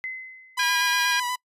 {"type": "tone with exponential decay", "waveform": "sine", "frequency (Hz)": 2046, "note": "C7", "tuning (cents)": -39, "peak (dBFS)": -27, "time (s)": [0.04, 0.87], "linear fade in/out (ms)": 0, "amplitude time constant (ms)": 180}
{"type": "tone with vibrato", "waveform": "sawtooth", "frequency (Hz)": 987.8, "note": "B5", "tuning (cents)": 0, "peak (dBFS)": -22, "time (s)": [0.57, 1.36], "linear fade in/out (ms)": 10, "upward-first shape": "square", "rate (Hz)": 8.3, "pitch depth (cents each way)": 20}
{"type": "harmonic tone", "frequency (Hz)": 811, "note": "G#5", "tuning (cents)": -41, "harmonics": [2, 3, 4, 5, 6, 7], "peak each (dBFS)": [-24, -28, -30, -32, -34, -35], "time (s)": [0.59, 1.2], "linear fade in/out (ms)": 5}
{"type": "high-pass noise", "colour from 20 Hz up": "white", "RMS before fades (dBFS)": -37, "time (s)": [0.63, 1.13], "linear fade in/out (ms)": 0, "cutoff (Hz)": 11000, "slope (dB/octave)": 24}
{"effects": ["noise-tail reverb RT60 0.1 s tail -25 dB re dry", "resampled to 32000 Hz"]}